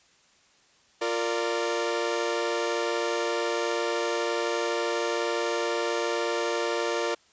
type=chord; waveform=sawtooth; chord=Bb major; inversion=second; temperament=equal with one note detuned; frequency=349.2 / 461.6 / 587.3 Hz; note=F4 / Bb4 / D5; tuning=0 / -17 / 0 cents; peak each=-27 / -25 / -27 dBFS; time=1.01-7.15 s; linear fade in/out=10 ms; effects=white hiss -61 dBFS RMS until 7.32 s + resampled to 16000 Hz